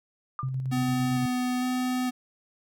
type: tone with exponential decay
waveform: sine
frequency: 1200 Hz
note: D6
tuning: 37 cents sharp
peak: -26 dBFS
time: 0.39-0.51 s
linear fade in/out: 1 ms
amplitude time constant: 25 ms
type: tone with tremolo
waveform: sine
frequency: 131.1 Hz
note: C3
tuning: 4 cents sharp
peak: -26 dBFS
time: 0.43-1.26 s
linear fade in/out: 2 ms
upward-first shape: square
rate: 8.8 Hz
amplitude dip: 30%
type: tone with vibrato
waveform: square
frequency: 251.3 Hz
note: B3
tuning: 30 cents sharp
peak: -26 dBFS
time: 0.71-2.11 s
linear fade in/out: 20 ms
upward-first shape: square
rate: 1.1 Hz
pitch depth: 9 cents each way
effects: none